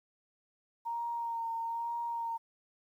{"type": "tone with vibrato", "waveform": "sine", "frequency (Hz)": 927, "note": "A#5", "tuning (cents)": -10, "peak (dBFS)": -33, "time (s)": [0.85, 2.38], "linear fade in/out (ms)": 20, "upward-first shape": "sine", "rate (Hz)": 1.1, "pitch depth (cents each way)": 23, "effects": ["11-bit"]}